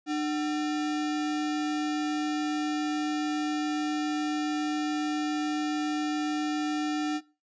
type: tone with sample-and-hold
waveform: sine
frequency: 301.2 Hz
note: D4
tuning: 44 cents sharp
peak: -26 dBFS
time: 0.06-7.21 s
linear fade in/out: 50 ms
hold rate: 1050 Hz
effects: noise-tail reverb RT60 0.3 s tail -20 dB re dry + resampled to 16000 Hz